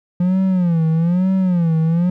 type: tone with vibrato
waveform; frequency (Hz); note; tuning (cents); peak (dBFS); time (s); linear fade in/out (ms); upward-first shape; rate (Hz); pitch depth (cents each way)
triangle; 174.61; F3; 0; -11; 0.2-2.1; 5; sine; 1.1; 150
effects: none